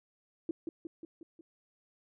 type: tone with echo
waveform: sine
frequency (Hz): 329.6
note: E4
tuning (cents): 0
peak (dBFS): -30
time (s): 0.49-0.51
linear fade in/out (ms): 2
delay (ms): 180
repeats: 5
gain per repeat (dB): -4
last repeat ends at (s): 1.41
effects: none